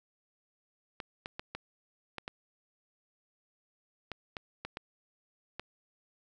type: clicks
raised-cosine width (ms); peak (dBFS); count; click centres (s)
0.3; -22; 11; 1.002 / 1.259 / 1.395 / 1.55 / 2.183 / 2.279 / 4.117 / 4.368 / 4.65 / 4.771 / 5.596
effects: none